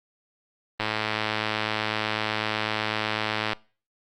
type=click train; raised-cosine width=0.3 ms; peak=-9 dBFS; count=296; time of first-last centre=0.8-3.531 s; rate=108 Hz; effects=noise-tail reverb RT60 0.4 s tail -24 dB re dry + Opus 24 kbps